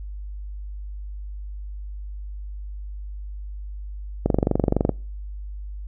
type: click train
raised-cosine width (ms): 2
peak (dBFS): -5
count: 16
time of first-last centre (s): 4.26-4.893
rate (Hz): 23.7
effects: noise-tail reverb RT60 0.4 s tail -26 dB re dry + added 50 Hz sine -31 dBFS peak until 5.87 s